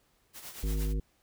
white noise with tremolo, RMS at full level -42 dBFS, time 0.33-0.94 s, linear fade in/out 50 ms, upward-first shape triangle, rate 8.6 Hz, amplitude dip 70%
harmonic tone, 51.91 Hz, G#1, in tune, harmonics 1 / 3 / 5 / 7 / 9, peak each -28 / -38 / -42 / -45 / -47 dBFS, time 0.63-1 s, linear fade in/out 5 ms
effects pink hiss -70 dBFS RMS until 1.22 s

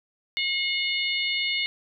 harmonic tone with a mistuned harmonic, 719 Hz, F#5, 50 cents flat, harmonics 3 / 4 / 5 / 6, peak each -27 / -29 / -31 / -33 dBFS, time 0.37-1.66 s, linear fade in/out 0 ms, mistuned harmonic 4, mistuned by +23 cents, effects none

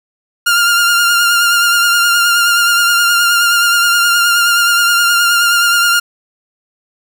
sawtooth tone with vibrato, 1403 Hz, F6, 8 cents sharp, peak -5 dBFS, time 0.46-6 s, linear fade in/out 10 ms, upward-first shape triangle, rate 9.5 Hz, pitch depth 33 cents each way, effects none

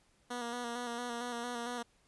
10% pulse tone with vibrato, 239.9 Hz, A#3, 50 cents sharp, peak -29 dBFS, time 0.3-1.83 s, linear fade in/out 10 ms, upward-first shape square, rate 4.4 Hz, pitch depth 31 cents each way, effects pink hiss -70 dBFS RMS until 2.07 s + resampled to 24000 Hz

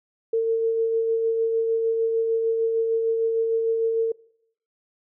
sine tone with tremolo, 453 Hz, A#4, 50 cents flat, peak -18 dBFS, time 0.33-4.12 s, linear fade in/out 5 ms, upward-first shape sine, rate 6.6 Hz, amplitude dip 30%, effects noise-tail reverb RT60 0.7 s tail -23 dB re dry

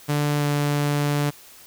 sawtooth tone with pitch glide, 146.83 to 145.56 Hz, D3 to D3, 0 to -15 cents, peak -16 dBFS, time 0.08-1.31 s, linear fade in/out 20 ms, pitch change -15 cents, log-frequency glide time 0.38-0.44 s, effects white hiss -47 dBFS RMS until 1.66 s

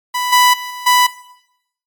sawtooth tone with level steps, 991 Hz, B5, 6 cents sharp, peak -13 / -4 / -20 / -23 / -5 dBFS, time 0.14-1.07 s, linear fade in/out 10 ms, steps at 0.32 / 0.53 / 0.7 / 0.86 s, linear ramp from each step 10 ms, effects noise-tail reverb RT60 0.8 s tail -17 dB re dry + MP3 96 kbps

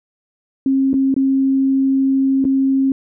sine tone with dropouts, 268.7 Hz, C4, 46 cents sharp, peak -12 dBFS, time 0.66-2.92 s, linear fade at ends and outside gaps 2 ms, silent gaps 0.932-0.94 / 1.142-1.164 / 2.443-2.451 s, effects none

